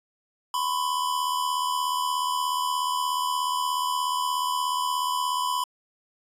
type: tone pair together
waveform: square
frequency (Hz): 1000 / 1076.8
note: B5 / C6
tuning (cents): +21 / +49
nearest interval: minor second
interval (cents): 128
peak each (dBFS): -26 / -31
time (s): 0.54-5.64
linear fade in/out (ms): 2
effects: resampled to 32000 Hz